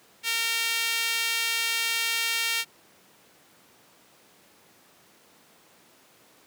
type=tone with high-pass filter; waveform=sawtooth; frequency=459.2 Hz; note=A#4; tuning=26 cents flat; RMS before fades=-27 dBFS; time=0.23-2.65 s; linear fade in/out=50 ms; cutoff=2500 Hz; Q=1.6; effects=pink hiss -57 dBFS RMS until 6.46 s + high-pass 200 Hz 12 dB/octave